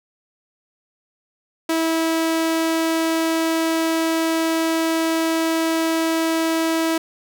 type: tone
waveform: sawtooth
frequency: 325.5 Hz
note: E4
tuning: 22 cents flat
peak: -14 dBFS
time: 1.69-6.98 s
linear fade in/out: 5 ms
effects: none